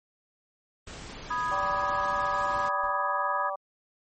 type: noise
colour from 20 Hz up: pink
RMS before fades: -42 dBFS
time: 0.87-2.69 s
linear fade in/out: 2 ms
type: chord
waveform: sine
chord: G# minor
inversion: first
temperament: equal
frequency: 987.8 / 1244.5 / 1661.2 Hz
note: B5 / D#6 / G#6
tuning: 0 / 0 / 0 cents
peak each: -30 / -30 / -34 dBFS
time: 1.3-3.5 s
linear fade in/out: 10 ms
type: harmonic tone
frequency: 193.6 Hz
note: G3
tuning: 21 cents flat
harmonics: 3 / 4 / 5 / 6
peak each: -34 / -35 / -38 / -35 dBFS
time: 1.51-3.56 s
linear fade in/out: 10 ms
type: noise with exponential decay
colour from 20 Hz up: brown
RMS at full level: -43 dBFS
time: 2.83-3.05 s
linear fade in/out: 5 ms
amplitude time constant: 46 ms
effects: MP3 32 kbps